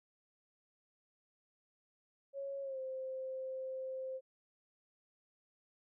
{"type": "tone with pitch glide", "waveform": "sine", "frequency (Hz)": [552, 523.4], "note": ["C#5", "C5"], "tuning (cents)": [-7, 0], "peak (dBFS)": -39, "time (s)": [2.33, 4.21], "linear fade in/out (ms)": 50, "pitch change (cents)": -93, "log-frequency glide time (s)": [2.62, 2.79], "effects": []}